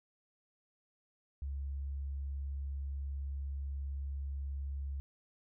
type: tone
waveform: sine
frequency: 69.3 Hz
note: C#2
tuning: in tune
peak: -36 dBFS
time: 1.42-5 s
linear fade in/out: 0 ms
effects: none